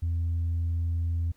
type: tone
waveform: sine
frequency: 84 Hz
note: E2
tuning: 33 cents sharp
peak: -23 dBFS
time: 0.02-1.32 s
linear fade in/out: 10 ms
effects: tanh soft clip ceiling -23 dBFS + pink hiss -67 dBFS RMS until 1.36 s